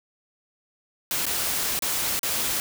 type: noise with dropouts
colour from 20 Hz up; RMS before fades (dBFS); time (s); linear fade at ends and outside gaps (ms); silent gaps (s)
white; -26; 1.11-2.6; 1; 1.255-1.265 / 1.791-1.822 / 2.193-2.231
effects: none